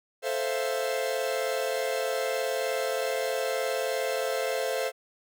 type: chord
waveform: 45% pulse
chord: F major seventh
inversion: first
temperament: equal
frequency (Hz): 440 / 523.3 / 659.3 / 698.5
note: A4 / C5 / E5 / F5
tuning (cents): 0 / 0 / 0 / 0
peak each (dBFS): -33 / -30 / -34 / -36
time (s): 0.22-4.92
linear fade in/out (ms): 50
effects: none